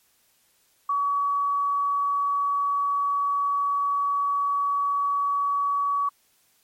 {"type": "tone", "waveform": "sine", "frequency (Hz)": 1134, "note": "C#6", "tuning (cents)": 39, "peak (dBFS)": -21, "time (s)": [0.89, 6.09], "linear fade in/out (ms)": 5, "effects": ["white hiss -64 dBFS RMS until 6.63 s", "MP3 64 kbps"]}